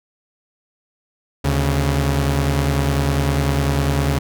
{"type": "tone pair together", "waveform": "sawtooth", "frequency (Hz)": [74.29, 138.59], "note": ["D2", "C#3"], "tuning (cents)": [20, 0], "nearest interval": "major seventh", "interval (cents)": 1080, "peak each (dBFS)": -15, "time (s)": [1.44, 4.19], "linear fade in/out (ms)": 10, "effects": []}